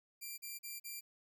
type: tone bursts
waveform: 5% pulse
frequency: 2368 Hz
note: D7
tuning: 14 cents sharp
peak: -34 dBFS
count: 4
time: 0.21-1.01 s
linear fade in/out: 20 ms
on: 170 ms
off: 40 ms
effects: none